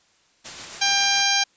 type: noise with tremolo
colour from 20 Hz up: white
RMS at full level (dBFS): -34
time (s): 0.44-1.23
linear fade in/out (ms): 20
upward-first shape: sine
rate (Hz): 7.2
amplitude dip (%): 30
type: harmonic tone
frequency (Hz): 796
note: G5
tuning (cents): +26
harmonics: 1 / 2 / 3 / 4 / 5 / 6 / 7 / 8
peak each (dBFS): -26 / -26 / -26 / -26 / -26 / -26 / -26 / -26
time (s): 0.81-1.44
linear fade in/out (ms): 10
effects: white hiss -61 dBFS RMS until 1.56 s + resampled to 16000 Hz